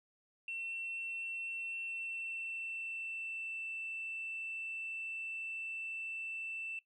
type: tone with pitch glide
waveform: sine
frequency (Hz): 2702 to 2666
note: E7 to E7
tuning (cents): +42 to +19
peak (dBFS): -38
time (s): 0.48-6.79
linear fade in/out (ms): 2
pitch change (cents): -23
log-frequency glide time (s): 1.7-3.65
effects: noise-tail reverb RT60 0.1 s tail -19 dB re dry + tanh soft clip ceiling -34 dBFS